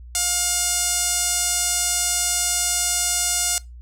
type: tone with band-pass filter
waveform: sawtooth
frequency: 710 Hz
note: F5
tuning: 28 cents sharp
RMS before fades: -22 dBFS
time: 0.15-3.58 s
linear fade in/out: 0 ms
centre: 8000 Hz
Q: 2.2
effects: noise-tail reverb RT60 0.2 s tail -21 dB re dry + added 60 Hz sine -37 dBFS peak until 3.81 s